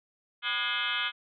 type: tone with frequency modulation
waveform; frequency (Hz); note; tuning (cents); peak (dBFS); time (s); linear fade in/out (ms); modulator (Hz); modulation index
sine; 2337; D7; -9; -27; 0.42-1.12; 50; 224; 5.2
effects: none